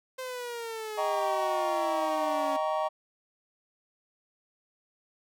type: exponential sweep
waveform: sawtooth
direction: down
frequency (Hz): 521 to 277.2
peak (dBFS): -31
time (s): 0.18-2.57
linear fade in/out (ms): 10
type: chord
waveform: triangle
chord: Eb dominant seventh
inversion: none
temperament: just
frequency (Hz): 622.3 / 777.8 / 933.4 / 1120.1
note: Eb5 / G5 / Bb5 / Db6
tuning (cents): 0 / -14 / +2 / +18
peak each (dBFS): -28 / -31 / -32 / -32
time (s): 0.97-2.89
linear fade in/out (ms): 20
effects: none